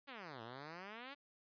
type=exponential two-way sweep; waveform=5% pulse; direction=down then up; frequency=291.2 to 110 to 291.2 Hz; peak=-37 dBFS; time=0.07-1.15 s; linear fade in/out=20 ms; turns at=0.42 s; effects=resampled to 11025 Hz